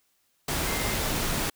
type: tone in noise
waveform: sine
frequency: 2093 Hz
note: C7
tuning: in tune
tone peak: -36 dBFS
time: 0.67-0.94 s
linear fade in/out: 5 ms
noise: pink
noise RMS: -28 dBFS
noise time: 0.48-1.5 s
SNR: -11 dB
effects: white hiss -70 dBFS RMS until 1.55 s